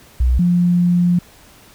sine tone pair in turn, 62.2 / 175.93 Hz, B1 / F3, +13 / +13 cents, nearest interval octave + tritone, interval 1800 cents, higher second, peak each -11 dBFS, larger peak neither, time 0.2-0.39 / 0.39-1.19 s, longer second, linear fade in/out 5 ms, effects pink hiss -46 dBFS RMS until 1.74 s

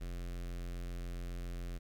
square tone with notch filter, 43.65 Hz, F1, in tune, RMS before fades -41 dBFS, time 0-1.79 s, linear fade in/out 20 ms, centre 910 Hz, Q 1.9, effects 13-bit

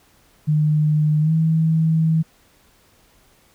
sine tone with pitch glide, 152.1 to 160.59 Hz, D#3 to E3, -39 to -45 cents, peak -14 dBFS, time 0.47-2.23 s, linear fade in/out 20 ms, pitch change +94 cents, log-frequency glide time 1.21-1.32 s, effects pink hiss -56 dBFS RMS until 3.54 s

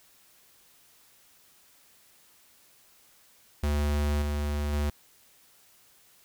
square tone with level steps, 73.42 Hz, D2, in tune, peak -25 / -28 / -26 dBFS, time 3.63-4.9 s, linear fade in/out 5 ms, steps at 4.22 / 4.73 s, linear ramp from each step 2 ms, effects white hiss -60 dBFS RMS until 6.24 s

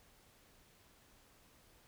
silence, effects pink hiss -66 dBFS RMS until 1.87 s

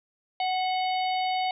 harmonic tone with a mistuned harmonic, 745 Hz, F#5, 12 cents sharp, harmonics 1 / 3 / 4 / 5 / 6, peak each -25 / -35 / -37 / -39 / -41 dBFS, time 0.4-1.51 s, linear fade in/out 2 ms, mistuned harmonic 3, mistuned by -37 cents, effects none

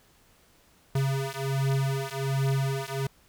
square beating tone pair, 135.1 / 136.4 Hz, C#3 / C#3, -44 / -28 cents, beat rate 1.3 Hz, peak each -29 / -29 dBFS, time 0.95-3.07 s, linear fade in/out 5 ms, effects pink hiss -61 dBFS RMS until 3.28 s

